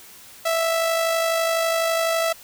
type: tone with amplitude modulation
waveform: sawtooth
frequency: 659.3 Hz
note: E5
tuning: in tune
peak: -14 dBFS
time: 0.45-2.33 s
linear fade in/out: 10 ms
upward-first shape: sine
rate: 52 Hz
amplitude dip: 35%
effects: white hiss -45 dBFS RMS until 2.43 s